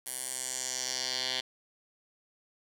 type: tone with band-pass filter sweep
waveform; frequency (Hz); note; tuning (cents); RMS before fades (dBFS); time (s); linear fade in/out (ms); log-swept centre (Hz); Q
10% pulse; 128.4; C3; -32; -35; 0.06-1.41; 10; 11000 to 3700; 2.7
effects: none